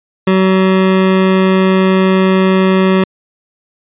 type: tone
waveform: 25% pulse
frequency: 188.8 Hz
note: F#3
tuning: 35 cents sharp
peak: -4 dBFS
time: 0.27-3.04 s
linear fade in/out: 5 ms
effects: resampled to 8000 Hz